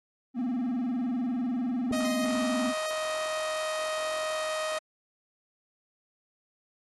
triangle tone with vibrato, 246.9 Hz, B3, in tune, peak -25 dBFS, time 0.34-2.74 s, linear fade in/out 50 ms, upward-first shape square, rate 20 Hz, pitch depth 110 cents each way
sawtooth tone, 625 Hz, D#5, 8 cents sharp, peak -26 dBFS, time 1.92-4.79 s, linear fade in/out 10 ms
10% pulse tone with exponential decay, 1038 Hz, C6, 14 cents flat, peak -33 dBFS, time 2.04-3.19 s, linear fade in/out 5 ms, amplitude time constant 250 ms
effects AAC 32 kbps

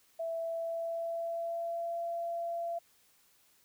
sine tone with pitch glide, 661 to 680 Hz, E5 to F5, +5 to -46 cents, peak -33 dBFS, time 0.19-2.79 s, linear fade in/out 10 ms, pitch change +49 cents, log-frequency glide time 0.37-2 s, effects white hiss -67 dBFS RMS until 3.64 s

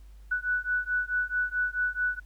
sine beating tone pair, 1480 / 1484.6 Hz, F#6 / F#6, 0 / +5 cents, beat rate 4.6 Hz, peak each -29 dBFS, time 0.31-2.2 s, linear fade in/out 10 ms, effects added 50 Hz sine -46 dBFS peak until 2.25 s + pink hiss -66 dBFS RMS until 2.25 s

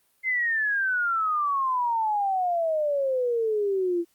sine exponential sweep, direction down, 2093 to 335.3 Hz, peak -22 dBFS, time 0.23-4.05 s, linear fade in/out 50 ms, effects white hiss -67 dBFS RMS until 4.14 s + Opus 32 kbps

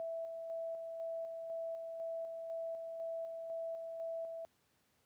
sine tone with tremolo, 659.3 Hz, E5, in tune, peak -38 dBFS, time 0-4.45 s, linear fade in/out 0 ms, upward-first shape square, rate 2 Hz, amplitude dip 35%, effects pink hiss -75 dBFS RMS until 5.05 s + high-pass 100 Hz 12 dB/octave

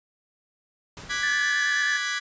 pink noise with exponential decay, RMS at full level -39 dBFS, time 0.97-1.99 s, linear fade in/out 0 ms, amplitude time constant 220 ms
sawtooth chord, G# half-diminished seventh, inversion second, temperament equal, 1174.7 / 1480 / 1661.2 / 1975.5 Hz, D6 / F#6 / G#6 / B6, 0 / 0 / 0 / 0 cents, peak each -31 / -31 / -26 / -26 dBFS, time 1.09-2.2 s, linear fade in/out 20 ms
sine tone with vibrato, 1732 Hz, A6, 28 cents flat, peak -23 dBFS, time 1.23-1.97 s, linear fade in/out 2 ms, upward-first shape sine, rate 9.4 Hz, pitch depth 23 cents each way
effects resampled to 16000 Hz

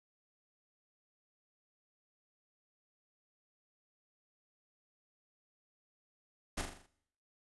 pink noise with echo, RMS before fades -36 dBFS, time 6.57-6.62 s, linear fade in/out 10 ms, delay 41 ms, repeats 6, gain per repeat -5 dB, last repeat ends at 6.866 s, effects noise-tail reverb RT60 0.7 s tail -20 dB re dry + resampled to 24000 Hz

